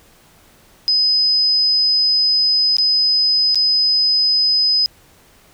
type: tone with dropouts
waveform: sine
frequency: 5030 Hz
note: D#8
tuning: 18 cents sharp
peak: -12 dBFS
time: 0.88-4.86 s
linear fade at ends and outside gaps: 0 ms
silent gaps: 2.768-2.784 / 3.546-3.556 s
effects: pink hiss -50 dBFS RMS until 5.53 s